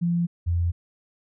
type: tone pair in turn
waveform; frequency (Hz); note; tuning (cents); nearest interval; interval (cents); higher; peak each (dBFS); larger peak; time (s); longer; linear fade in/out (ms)
sine; 171.9 / 85.95; F3 / F2; -27 / -27; octave; 1200; first; -20; neither; 0.01-0.27 / 0.46-0.72; neither; 20
effects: none